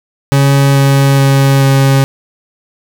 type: tone with pitch steps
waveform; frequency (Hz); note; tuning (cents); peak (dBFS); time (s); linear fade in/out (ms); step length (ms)
40% pulse; 138.8 / 137.92 / 137.05 / 136.18; C#3 / C#3 / C#3 / C#3; +3 / -8 / -19 / -30; -5; 0.32-2.04; 0; 430
effects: none